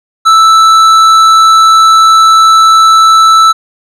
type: tone with tanh clipping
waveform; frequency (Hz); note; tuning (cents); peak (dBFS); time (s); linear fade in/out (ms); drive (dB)
triangle; 1318.5; E6; 0; -3; 0.25-3.53; 20; 15
effects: none